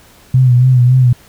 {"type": "tone with vibrato", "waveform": "sine", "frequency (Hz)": 126.1, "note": "B2", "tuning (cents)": 36, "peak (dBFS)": -5, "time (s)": [0.34, 1.13], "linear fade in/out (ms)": 5, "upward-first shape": "sine", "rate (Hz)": 3.6, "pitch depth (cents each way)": 53, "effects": ["pink hiss -44 dBFS RMS until 1.28 s"]}